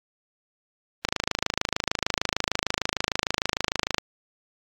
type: click train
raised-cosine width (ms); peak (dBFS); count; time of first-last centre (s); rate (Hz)
0.2; -5; 79; 1.05-3.982; 26.6
effects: AAC 64 kbps